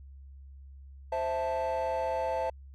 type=chord; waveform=triangle; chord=A minor; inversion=first; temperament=equal; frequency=523.3 / 659.3 / 880 Hz; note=C5 / E5 / A5; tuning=0 / 0 / 0 cents; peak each=-30 dBFS; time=1.12-2.5 s; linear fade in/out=5 ms; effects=tanh soft clip ceiling -22 dBFS + added 68 Hz sine -46 dBFS peak until 2.74 s